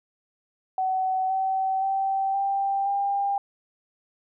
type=tone with pitch steps; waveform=sine; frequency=754 / 765 / 776.1 / 787.4 / 798.8 Hz; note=F#5 / G5 / G5 / G5 / G5; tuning=+32 / -42 / -18 / +8 / +32 cents; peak=-22 dBFS; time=0.78-3.38 s; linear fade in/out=2 ms; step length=520 ms; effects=none